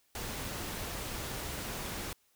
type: noise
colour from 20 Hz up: pink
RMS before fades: -39 dBFS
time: 0.15-2.13 s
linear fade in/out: 2 ms
effects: white hiss -71 dBFS RMS until 2.35 s